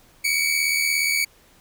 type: tone pair together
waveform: sawtooth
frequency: 2230 / 2307 Hz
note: C#7 / D7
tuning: +10 / -31 cents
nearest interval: minor second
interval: 59 cents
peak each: -19 dBFS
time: 0.24-1.25 s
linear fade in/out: 10 ms
effects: pink hiss -55 dBFS RMS until 1.6 s